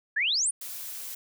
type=exponential sweep; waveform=sine; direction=up; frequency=1626 to 10110 Hz; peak=-23 dBFS; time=0.16-0.51 s; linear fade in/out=10 ms
type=noise; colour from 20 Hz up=blue; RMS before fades=-38 dBFS; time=0.61-1.15 s; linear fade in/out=5 ms
effects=none